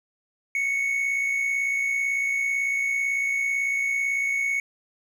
triangle tone pair together, 2159 / 2217 Hz, C#7 / C#7, -46 / 0 cents, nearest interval unison, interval 46 cents, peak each -32 / -21 dBFS, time 0.55-4.6 s, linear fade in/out 2 ms, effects none

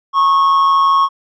triangle tone with amplitude modulation, 1096 Hz, C#6, 20 cents flat, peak -5 dBFS, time 0.13-1.09 s, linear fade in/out 50 ms, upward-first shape sine, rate 165 Hz, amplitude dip 45%, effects resampled to 16000 Hz

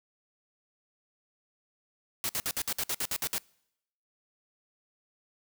white noise bursts, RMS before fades -31 dBFS, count 11, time 2.24-3.381 s, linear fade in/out 0 ms, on 51 ms, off 58 ms, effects noise-tail reverb RT60 0.8 s tail -26 dB re dry

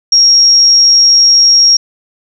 sine tone, 5588 Hz, F8, in tune, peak -3 dBFS, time 0.12-1.77 s, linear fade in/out 5 ms, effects none

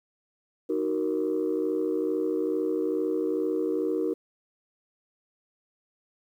sine chord, D# minor, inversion none, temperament just, 311.1 / 373.4 / 466.7 Hz, D#4 / F#4 / A#4, 0 / +16 / +2 cents, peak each -28 dBFS, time 0.69-4.14 s, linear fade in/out 10 ms, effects tanh soft clip ceiling -18 dBFS + 10-bit

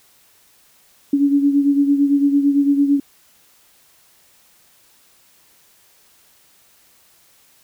sine beating tone pair, 281.5 / 290.4 Hz, C#4 / D4, +27 / -19 cents, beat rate 8.9 Hz, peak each -13 / -20 dBFS, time 1.13-3 s, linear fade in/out 5 ms, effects white hiss -54 dBFS RMS until 7.63 s

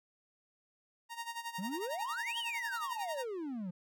sawtooth tone with tremolo, 931 Hz, A#5, 2 cents flat, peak -33 dBFS, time 1.09-3.26 s, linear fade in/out 50 ms, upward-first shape sine, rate 11 Hz, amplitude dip 80%
triangle exponential two-way sweep, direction up then down, 170.5 to 3269 to 170.5 Hz, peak -35 dBFS, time 1.58-3.71 s, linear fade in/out 10 ms, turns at 2.38 s
effects none

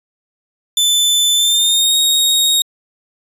sawtooth tone with pitch glide, 3520 to 3751 Hz, A7 to A#7, 0 to +10 cents, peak -8 dBFS, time 0.77-2.62 s, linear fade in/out 2 ms, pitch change +110 cents, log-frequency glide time 1.35-1.96 s, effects resampled to 32000 Hz

